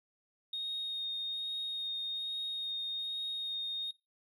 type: tone with vibrato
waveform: triangle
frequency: 3712 Hz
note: A#7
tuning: 8 cents flat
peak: -31 dBFS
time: 0.53-3.91 s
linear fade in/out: 5 ms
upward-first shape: sine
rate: 1.2 Hz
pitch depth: 9 cents each way
effects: noise-tail reverb RT60 0.2 s tail -21 dB re dry + tanh soft clip ceiling -33 dBFS